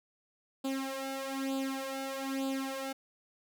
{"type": "tone with flanger", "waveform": "sawtooth", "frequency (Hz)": 269, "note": "C4", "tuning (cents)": 48, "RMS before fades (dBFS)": -36, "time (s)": [0.64, 2.93], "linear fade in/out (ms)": 10, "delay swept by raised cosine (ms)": [0.25, 2.35], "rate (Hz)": 1.1, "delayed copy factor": 0.8, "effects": []}